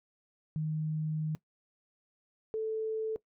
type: tone pair in turn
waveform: sine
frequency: 155.4 / 439.5 Hz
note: D#3 / A4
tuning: -2 / -2 cents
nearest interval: octave + tritone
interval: 1800 cents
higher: second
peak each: -30 / -30 dBFS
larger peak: neither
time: 0.56-1.35 / 2.54-3.16 s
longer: first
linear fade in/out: 0 ms
effects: noise-tail reverb RT60 0.1 s tail -19 dB re dry